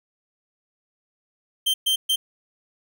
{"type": "tone bursts at uneven times", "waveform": "45% pulse", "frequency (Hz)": 3136, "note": "G7", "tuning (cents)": 0, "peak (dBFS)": -18, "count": 3, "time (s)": [[1.66, 1.74], [1.86, 1.96], [2.09, 2.16]], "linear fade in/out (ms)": 10, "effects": []}